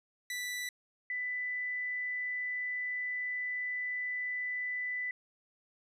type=tone pair in turn; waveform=sawtooth / sine; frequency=1975.5 / 1991.5 Hz; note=B6 / B6; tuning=0 / +14 cents; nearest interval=unison; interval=14 cents; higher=second; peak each=-32 / -33 dBFS; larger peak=first; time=0.3-0.69 / 1.1-5.11 s; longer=second; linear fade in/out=2 ms; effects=resampled to 32000 Hz